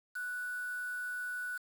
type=tone with quantisation; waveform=sine; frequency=1479 Hz; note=F#6; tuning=1 cent flat; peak=-36 dBFS; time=0.15-1.58 s; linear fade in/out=10 ms; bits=8; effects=none